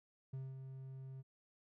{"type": "tone with ADSR envelope", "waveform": "triangle", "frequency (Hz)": 132.8, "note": "C3", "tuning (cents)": 26, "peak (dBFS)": -39, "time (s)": [0.33, 1.23], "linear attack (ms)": 7, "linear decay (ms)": 210, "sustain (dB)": -6, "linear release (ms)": 31, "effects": []}